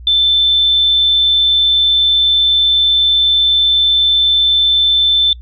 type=tone; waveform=sine; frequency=3536 Hz; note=A7; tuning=8 cents sharp; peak=-8 dBFS; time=0.07-5.33 s; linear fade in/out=2 ms; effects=noise-tail reverb RT60 0.1 s tail -24 dB re dry + added 60 Hz sine -30 dBFS peak until 5.41 s